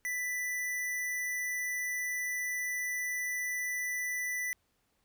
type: tone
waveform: square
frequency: 1983 Hz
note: B6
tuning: 7 cents sharp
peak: -33 dBFS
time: 0.05-4.53 s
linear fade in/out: 0 ms
effects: pink hiss -75 dBFS RMS until 5.04 s